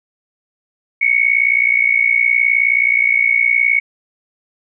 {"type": "tone with amplitude modulation", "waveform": "sine", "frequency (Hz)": 2217, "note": "C#7", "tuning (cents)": 0, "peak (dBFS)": -7, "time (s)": [1.01, 3.8], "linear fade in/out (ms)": 10, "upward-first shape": "sine", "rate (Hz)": 59.2, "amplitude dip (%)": 85, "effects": []}